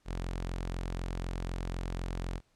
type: tone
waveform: sawtooth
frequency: 44 Hz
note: F1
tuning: 14 cents sharp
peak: -30 dBFS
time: 0.05-2.41 s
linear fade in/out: 50 ms
effects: pink hiss -72 dBFS RMS until 2.55 s + low-pass 9000 Hz 12 dB/octave